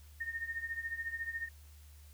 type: tone with tremolo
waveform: sine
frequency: 1834 Hz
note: A#6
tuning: 29 cents flat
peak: -33 dBFS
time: 0.2-1.49 s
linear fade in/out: 10 ms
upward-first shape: triangle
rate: 14 Hz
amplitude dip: 85%
effects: added 74 Hz sine -53 dBFS peak until 2.13 s + white hiss -64 dBFS RMS until 2.13 s